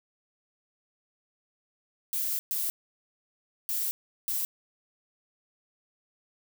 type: noise bursts at uneven times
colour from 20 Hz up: violet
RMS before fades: -30 dBFS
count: 4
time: 2.13-2.39 / 2.51-2.7 / 3.69-3.91 / 4.28-4.45 s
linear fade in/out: 0 ms
effects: none